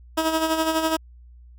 15% pulse tone with tremolo, 320.2 Hz, D#4, 50 cents sharp, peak -12 dBFS, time 0.17-0.97 s, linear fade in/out 10 ms, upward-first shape sine, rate 12 Hz, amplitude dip 55%, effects added 60 Hz sine -44 dBFS peak until 1.58 s

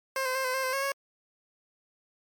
15% pulse tone with pitch steps, 531 / 514 / 529 / 511 / 529 / 517 / 545 / 552 Hz, C5 / C5 / C5 / C5 / C5 / C5 / C#5 / C#5, +25 / -31 / +19 / -41 / +19 / -21 / -29 / -7 cents, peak -21 dBFS, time 0.16-0.92 s, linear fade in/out 2 ms, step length 95 ms, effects MP3 96 kbps

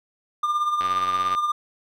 triangle tone with tremolo, 1200 Hz, D6, 37 cents sharp, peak -16 dBFS, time 0.43-1.52 s, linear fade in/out 5 ms, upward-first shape triangle, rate 17 Hz, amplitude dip 60%
click train, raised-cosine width 0.3 ms, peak -16 dBFS, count 51, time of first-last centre 0.81-1.349 s, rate 92.7 Hz
effects none

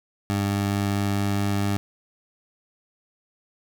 20% pulse tone, 100.5 Hz, G2, 44 cents sharp, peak -17 dBFS, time 0.3-1.77 s, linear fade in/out 0 ms, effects none

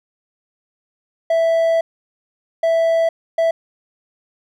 triangle tone bursts at uneven times, 659.3 Hz, E5, in tune, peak -11 dBFS, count 3, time 1.3-1.81 / 2.63-3.09 / 3.38-3.51 s, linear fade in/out 5 ms, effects none

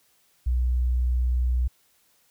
sine tone, 61.74 Hz, B1, in tune, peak -20 dBFS, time 0.46-1.68 s, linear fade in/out 10 ms, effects white hiss -64 dBFS RMS until 2.3 s

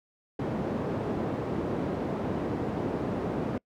white band-pass noise, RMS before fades -31 dBFS, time 0.39-3.58 s, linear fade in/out 5 ms, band 110 to 410 Hz, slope 12 dB/octave, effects noise-tail reverb RT60 0.1 s tail -25 dB re dry

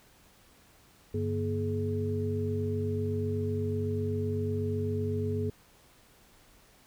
sine tone cluster, 97.9 / 145.9 / 239.3 / 421.9 Hz, G2 / D3 / A#3 / G#4, -2 / -11 / +46 / +27 cents, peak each -31 / -40 / -35 / -33 dBFS, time 1.14-5.5 s, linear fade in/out 5 ms, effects pink hiss -60 dBFS RMS until 6.86 s

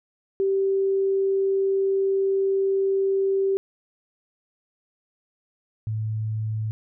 sine tone pair in turn, 388.9 / 109.13 Hz, G4 / A2, -14 / -14 cents, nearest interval octave + minor seventh, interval 2200 cents, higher first, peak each -19 / -24 dBFS, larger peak first, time 0.4-3.57 / 5.87-6.71 s, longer first, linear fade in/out 0 ms, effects none

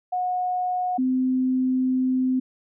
sine tone pair in turn, 728 / 257.4 Hz, F#5 / C4, -28 / -28 cents, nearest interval octave + tritone, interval 1800 cents, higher first, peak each -22 / -19 dBFS, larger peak second, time 0.12-0.98 / 0.98-2.4 s, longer second, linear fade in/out 10 ms, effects none

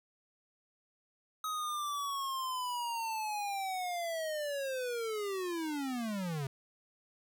square linear sweep, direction down, 1269 to 130.81 Hz, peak -35 dBFS, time 1.44-6.47 s, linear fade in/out 2 ms, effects none

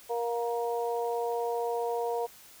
harmonic tone, 235.3 Hz, A#3, 16 cents sharp, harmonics 2 / 3 / 4, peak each -30 / -34 / -36 dBFS, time 0.09-2.27 s, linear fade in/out 20 ms, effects white hiss -53 dBFS RMS until 2.6 s

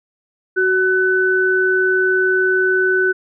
sine tone pair together, 373.6 / 1500 Hz, F#4 / F#6, +17 / +23 cents, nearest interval 2 octaves, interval 2406 cents, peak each -16 / -15 dBFS, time 0.56-3.13 s, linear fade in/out 20 ms, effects none

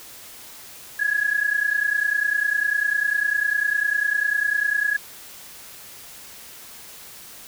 sine tone pair together, 1661.2 / 1691.2 Hz, G#6 / G#6, 0 / +31 cents, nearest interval unison, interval 31 cents, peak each -22 dBFS, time 0.99-4.97 s, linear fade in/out 10 ms, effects white hiss -42 dBFS RMS until 7.47 s

